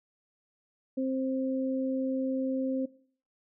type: tone pair together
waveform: sine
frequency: 263.2 / 526.4 Hz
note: C4 / C5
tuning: +10 / +10 cents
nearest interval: octave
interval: 1200 cents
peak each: -28 / -34 dBFS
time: 0.97-2.86 s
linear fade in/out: 10 ms
effects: noise-tail reverb RT60 0.5 s tail -19 dB re dry